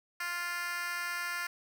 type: tone with high-pass filter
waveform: 10% pulse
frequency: 349.2 Hz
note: F4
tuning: in tune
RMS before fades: -36 dBFS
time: 0.2-1.47 s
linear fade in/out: 5 ms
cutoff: 1500 Hz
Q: 1.6
effects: none